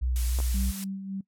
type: tone with vibrato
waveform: sine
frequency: 61.2 Hz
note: B1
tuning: 15 cents flat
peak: -24 dBFS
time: 0.01-0.72 s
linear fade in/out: 20 ms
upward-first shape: triangle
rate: 3.3 Hz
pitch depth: 54 cents each way
type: noise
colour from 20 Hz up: blue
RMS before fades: -35 dBFS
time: 0.16-0.84 s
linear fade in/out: 0 ms
type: clicks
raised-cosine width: 1 ms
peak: -24 dBFS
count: 2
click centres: 0.388 / 0.402 s
type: tone with tremolo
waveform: sine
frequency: 193.8 Hz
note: G3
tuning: 20 cents flat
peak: -30 dBFS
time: 0.54-1.21 s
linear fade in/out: 5 ms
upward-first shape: sine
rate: 3.6 Hz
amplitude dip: 50%
effects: noise-tail reverb RT60 0.1 s tail -21 dB re dry + low-pass 12000 Hz 12 dB/octave